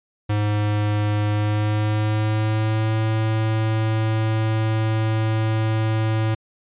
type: tone with pitch glide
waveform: square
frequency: 104.7 to 110.1 Hz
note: G#2 to A2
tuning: +15 to +2 cents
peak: -19 dBFS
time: 0.29-6.35 s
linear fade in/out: 10 ms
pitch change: +87 cents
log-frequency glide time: 1.3-2.95 s
effects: resampled to 8000 Hz